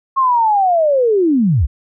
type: linear sweep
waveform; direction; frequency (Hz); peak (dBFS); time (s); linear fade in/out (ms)
sine; down; 1089 to 51.91; -10; 0.16-1.67; 20
effects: none